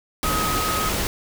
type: tone in noise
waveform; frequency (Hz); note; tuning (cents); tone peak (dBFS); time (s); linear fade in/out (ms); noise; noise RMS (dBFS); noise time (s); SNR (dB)
sine; 1263; D#6; +26; -24; 0.24-0.89; 0; pink; -24; 0.23-1.07; -3
effects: none